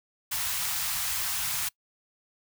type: band-stop noise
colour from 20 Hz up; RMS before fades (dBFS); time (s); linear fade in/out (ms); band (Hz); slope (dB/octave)
white; -30; 0.31-1.69; 10; 150 to 790; 24
effects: noise-tail reverb RT60 0.1 s tail -24 dB re dry